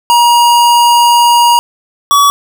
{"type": "tone pair in turn", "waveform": "square", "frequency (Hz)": [951, 1136.8], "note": ["A#5", "C#6"], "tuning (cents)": [34, 43], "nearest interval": "minor third", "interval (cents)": 309, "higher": "second", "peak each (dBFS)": -5, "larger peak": "neither", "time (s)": [[0.1, 1.59], [2.11, 2.3]], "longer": "first", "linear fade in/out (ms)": 0, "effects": []}